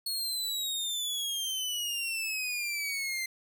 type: exponential sweep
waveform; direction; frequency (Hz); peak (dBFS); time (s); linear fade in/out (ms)
sawtooth; down; 4356 to 2073; -28; 0.06-3.26; 5
effects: none